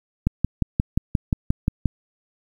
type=click train; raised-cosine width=5 ms; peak=-6 dBFS; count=10; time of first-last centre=0.27-1.857 s; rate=5.67 Hz; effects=8-bit